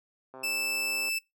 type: click train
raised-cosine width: 1 ms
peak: -30 dBFS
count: 99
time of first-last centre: 0.34-1.088 s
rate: 131 Hz
type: tone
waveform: sawtooth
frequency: 2639 Hz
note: E7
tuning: 1 cent sharp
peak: -25 dBFS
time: 0.43-1.19 s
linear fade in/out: 10 ms
effects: noise-tail reverb RT60 0.2 s tail -24 dB re dry + high-pass 300 Hz 12 dB/octave